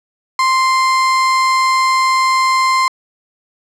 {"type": "tone", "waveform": "35% pulse", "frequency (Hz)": 1046.5, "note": "C6", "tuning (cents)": 0, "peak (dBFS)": -9, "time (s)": [0.39, 2.88], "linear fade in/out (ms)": 2, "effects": ["low-pass 7000 Hz 12 dB/octave"]}